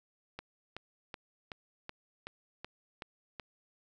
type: click train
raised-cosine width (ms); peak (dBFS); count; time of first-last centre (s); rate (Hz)
0.3; -25; 9; 0.39-3.398; 2.66
effects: none